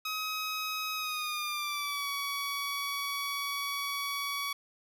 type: tone with pitch glide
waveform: 15% pulse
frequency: 1268 to 1129.7 Hz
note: D#6 to C#6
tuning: +32 to +32 cents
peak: -26 dBFS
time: 0.05-4.53 s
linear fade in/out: 5 ms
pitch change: -200 cents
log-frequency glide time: 0.95-2.09 s
effects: none